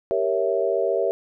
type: chord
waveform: sine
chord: G diminished seventh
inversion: none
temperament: equal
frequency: 392 / 466.2 / 554.4 / 659.3 Hz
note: G4 / Bb4 / Db5 / Fb5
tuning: 0 / 0 / 0 / 0 cents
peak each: -25 dBFS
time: 0.11-1.11 s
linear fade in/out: 0 ms
effects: none